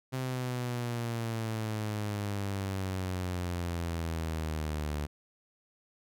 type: exponential sweep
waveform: sawtooth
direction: down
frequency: 130.81 to 73.42 Hz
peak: -28 dBFS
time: 0.12-5.07 s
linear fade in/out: 20 ms
effects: none